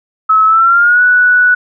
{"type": "tone with pitch glide", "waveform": "sine", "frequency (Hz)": [1293, 1476.7], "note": ["E6", "F#6"], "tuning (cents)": [-34, -4], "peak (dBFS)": -5, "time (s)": [0.29, 1.55], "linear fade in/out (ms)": 10, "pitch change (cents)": 230, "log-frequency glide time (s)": [0.46, 1.02], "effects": []}